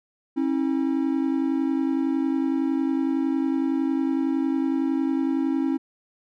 triangle tone pair together, 270.6 / 321.5 Hz, C#4 / E4, -42 / -43 cents, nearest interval minor third, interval 299 cents, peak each -21 / -23 dBFS, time 0.36-5.78 s, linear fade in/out 20 ms, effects none

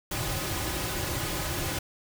pink noise with comb filter, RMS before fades -31 dBFS, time 0.11-1.79 s, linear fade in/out 5 ms, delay 4.4 ms, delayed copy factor -0.6, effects none

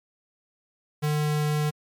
square tone, 150.2 Hz, D3, 39 cents sharp, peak -23 dBFS, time 1.02-1.71 s, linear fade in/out 20 ms, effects MP3 96 kbps

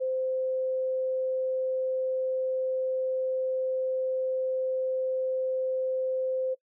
sine tone, 519 Hz, C5, 14 cents flat, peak -26 dBFS, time 0-6.55 s, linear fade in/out 20 ms, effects noise-tail reverb RT60 0.1 s tail -21 dB re dry

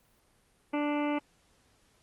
harmonic tone, 293.7 Hz, D4, in tune, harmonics 1 / 2 / 3 / 4 / 5 / 7 / 8 / 9 / 10, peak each -29 / -35 / -36 / -41 / -44 / -42 / -44 / -45 / -49 dBFS, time 0.73-1.19 s, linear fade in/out 10 ms, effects pink hiss -67 dBFS RMS until 2.02 s + Opus 32 kbps

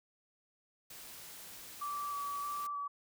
white noise, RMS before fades -50 dBFS, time 0.9-2.67 s, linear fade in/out 5 ms
sine tone with vibrato, 1153 Hz, D6, 32 cents flat, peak -36 dBFS, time 1.81-2.88 s, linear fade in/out 10 ms, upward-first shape square, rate 1.6 Hz, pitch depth 14 cents each way
effects none

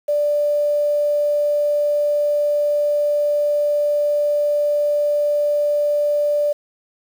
sine tone with quantisation, 587.3 Hz, D5, in tune, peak -15 dBFS, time 0.08-6.53 s, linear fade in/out 10 ms, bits 7, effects none

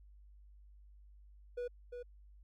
triangle tone with echo, 487.7 Hz, B4, 22 cents flat, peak -35 dBFS, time 1.57-1.68 s, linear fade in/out 10 ms, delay 350 ms, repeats 1, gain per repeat -6 dB, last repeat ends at 2.03 s, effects added 50 Hz sine -56 dBFS peak until 2.43 s

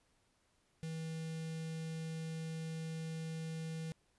square tone with notch filter, 161.2 Hz, E3, 38 cents flat, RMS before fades -42 dBFS, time 0.83-3.92 s, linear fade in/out 0 ms, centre 1000 Hz, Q 0.79, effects pink hiss -75 dBFS RMS until 4.18 s + resampled to 24000 Hz

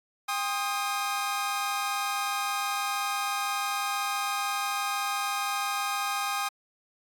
sawtooth tone cluster, 802 / 1056 / 1243 Hz, G5 / C6 / D#6, +39 / +16 / -2 cents, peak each -28 / -33 / -27 dBFS, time 0.28-6.49 s, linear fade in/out 10 ms, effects AAC 64 kbps

